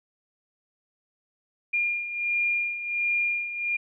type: beating tone pair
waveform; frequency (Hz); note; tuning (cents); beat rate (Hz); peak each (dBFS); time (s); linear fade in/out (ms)
sine; 2409 / 2410.4; D7 / D7; +43 / +44; 1.4; -31 / -25; 1.73-3.77; 10
effects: none